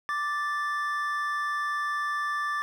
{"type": "tone pair together", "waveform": "triangle", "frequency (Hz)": [1174.7, 1760], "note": ["D6", "A6"], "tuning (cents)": [0, 0], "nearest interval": "perfect fifth", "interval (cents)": 700, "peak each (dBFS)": [-27, -29], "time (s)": [0.09, 2.62], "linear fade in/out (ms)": 0, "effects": []}